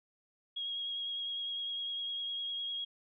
sine tone with vibrato, 3288 Hz, G#7, 18 cents flat, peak -35 dBFS, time 0.56-2.85 s, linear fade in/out 10 ms, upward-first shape sine, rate 9.9 Hz, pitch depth 18 cents each way, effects none

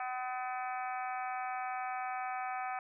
harmonic tone, 252.9 Hz, B3, 41 cents sharp, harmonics 3 / 4 / 5 / 6 / 7 / 8 / 9 / 10, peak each -37 / -49 / -42 / -48 / -49 / -57 / -47 / -53 dBFS, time 0-2.79 s, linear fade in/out 2 ms, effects none

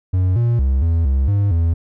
triangle tone with pitch steps, 92.1 / 118.4 / 66.5 / 82.9 / 67.2 / 100.9 / 83.3 Hz, F#2 / A#2 / C2 / E2 / C2 / G#2 / E2, -7 / +27 / +29 / +10 / +47 / -49 / +19 cents, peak -11 dBFS, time 0.13-1.74 s, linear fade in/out 10 ms, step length 230 ms, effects none

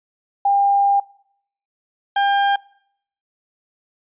sine / 35% pulse tone pair in turn, 800 / 800 Hz, G5 / G5, +35 / +35 cents, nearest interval unison, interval 0 cents, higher neither, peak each -13 dBFS, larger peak neither, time 0.45-1 / 2.16-2.56 s, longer first, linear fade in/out 5 ms, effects noise-tail reverb RT60 0.7 s tail -23 dB re dry + resampled to 8000 Hz

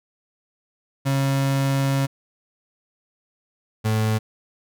35% pulse tone pair in turn, 136.8 / 109.21 Hz, C#3 / A2, -23 / -12 cents, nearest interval major third, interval 389 cents, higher first, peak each -17 dBFS, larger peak neither, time 1.05-2.07 / 3.84-4.19 s, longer first, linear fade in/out 20 ms, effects none

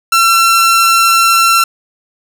sawtooth tone, 1352 Hz, E6, 43 cents sharp, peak -3 dBFS, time 0.12-1.64 s, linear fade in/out 5 ms, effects none

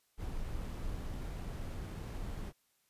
brown noise with sample-and-hold, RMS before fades -40 dBFS, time 0.17-2.53 s, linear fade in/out 50 ms, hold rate 11025 Hz, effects white hiss -75 dBFS RMS until 2.89 s + resampled to 32000 Hz

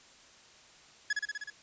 45% pulse tone with echo, 1688 Hz, G#6, 28 cents sharp, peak -27 dBFS, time 1.1-1.13 s, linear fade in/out 5 ms, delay 62 ms, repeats 6, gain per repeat -2 dB, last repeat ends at 1.502 s, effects white hiss -57 dBFS RMS until 1.62 s + resampled to 16000 Hz

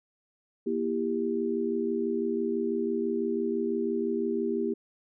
sine chord, E diminished, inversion second, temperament just, 237.3 / 329.6 / 395.6 Hz, Bb3 / E4 / G4, +31 / 0 / +16 cents, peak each -31 / -32 / -29 dBFS, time 0.66-4.74 s, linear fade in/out 10 ms, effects none

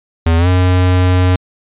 square tone with pitch glide, 82.6 to 91.12 Hz, E2 to F#2, +4 to -26 cents, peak -9 dBFS, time 0.26-1.36 s, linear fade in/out 5 ms, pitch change +170 cents, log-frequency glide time 0.37-0.48 s, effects resampled to 8000 Hz

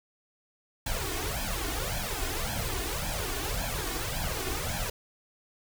pink noise with flanger, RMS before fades -32 dBFS, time 0.86-4.9 s, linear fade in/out 5 ms, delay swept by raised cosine 1.2 to 2.8 ms, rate 1.8 Hz, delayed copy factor +0.85, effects none

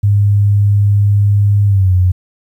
sine tone with pitch glide, 101.9 to 91.31 Hz, G#2 to F#2, -32 to -22 cents, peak -7 dBFS, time 0.03-2.12 s, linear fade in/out 10 ms, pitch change -190 cents, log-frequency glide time 1.66-1.94 s, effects 8-bit

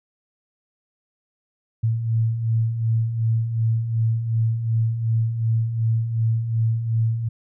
sine beating tone pair, 111.1 / 113.8 Hz, A2 / A#2, +17 / -41 cents, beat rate 2.7 Hz, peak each -27 / -19 dBFS, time 1.83-7.29 s, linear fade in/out 10 ms, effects none

